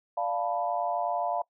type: chord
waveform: sine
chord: B half-diminished seventh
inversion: first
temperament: equal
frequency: 587.3 / 698.5 / 880 / 987.8 Hz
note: D5 / F5 / A5 / B5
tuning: 0 / 0 / 0 / 0 cents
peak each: -34 / -29 / -34 / -35 dBFS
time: 0.17-1.42 s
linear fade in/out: 5 ms
effects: noise-tail reverb RT60 0.1 s tail -22 dB re dry